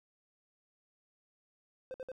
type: tone bursts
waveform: triangle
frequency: 517 Hz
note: C5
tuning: 21 cents flat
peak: -37 dBFS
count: 3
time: 1.91-2.117 s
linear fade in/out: 0 ms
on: 31 ms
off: 57 ms
effects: none